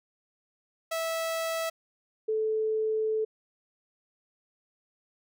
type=tone pair in turn; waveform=sawtooth / sine; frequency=654 / 436.5 Hz; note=E5 / A4; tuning=-14 / -14 cents; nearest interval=perfect fifth; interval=700 cents; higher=first; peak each=-25 dBFS; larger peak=neither; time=0.91-1.7 / 2.28-3.25 s; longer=second; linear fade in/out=10 ms; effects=none